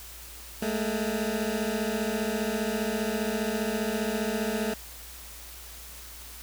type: beating tone pair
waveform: 20% pulse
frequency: 209.7 / 224.7 Hz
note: G#3 / A3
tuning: +17 / +37 cents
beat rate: 15 Hz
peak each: -25 dBFS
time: 0.62-4.74 s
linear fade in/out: 5 ms
effects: added 58 Hz sine -47 dBFS peak until 6.42 s + white hiss -45 dBFS RMS until 6.42 s